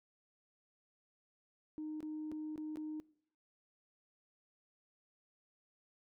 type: tone with dropouts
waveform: sine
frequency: 308.1 Hz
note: D#4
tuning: 17 cents flat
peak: -39 dBFS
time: 1.78-3 s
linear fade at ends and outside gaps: 0 ms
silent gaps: 2.005-2.028 / 2.316-2.322 / 2.559-2.578 / 2.758-2.771 s
effects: noise-tail reverb RT60 0.7 s tail -23 dB re dry + tanh soft clip ceiling -36 dBFS